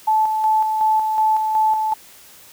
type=tone with tremolo; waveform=sine; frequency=870 Hz; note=A5; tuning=20 cents flat; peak=-13 dBFS; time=0.07-1.94 s; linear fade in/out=10 ms; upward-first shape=square; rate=2.7 Hz; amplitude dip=40%; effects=white hiss -45 dBFS RMS until 2.52 s